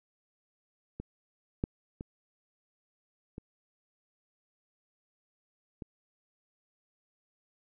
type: clicks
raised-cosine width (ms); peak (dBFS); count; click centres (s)
3; -25 / -16 / -26 / -28 / -27; 5; 1 / 1.639 / 2.009 / 3.381 / 5.822
effects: none